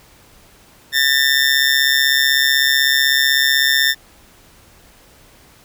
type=tone with amplitude modulation; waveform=20% pulse; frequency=1800 Hz; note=A6; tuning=39 cents sharp; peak=-4 dBFS; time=0.92-3.95 s; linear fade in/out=50 ms; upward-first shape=sine; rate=136 Hz; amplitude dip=80%; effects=pink hiss -48 dBFS RMS until 5.64 s